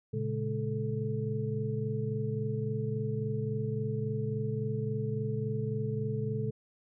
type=tone cluster; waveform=sine; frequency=115.5 / 139.1 / 211 / 436.9 Hz; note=A#2 / C#3 / G#3 / A4; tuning=-16 / +6 / +28 / -12 cents; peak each=-34 / -35 / -38 / -36 dBFS; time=0.13-6.51 s; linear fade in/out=10 ms; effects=none